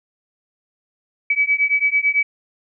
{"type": "beating tone pair", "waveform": "sine", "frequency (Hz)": [2281, 2290], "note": ["C#7", "D7"], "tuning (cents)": [49, -44], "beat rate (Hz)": 9, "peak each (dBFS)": -18, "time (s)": [1.3, 2.23], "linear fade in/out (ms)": 5, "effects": []}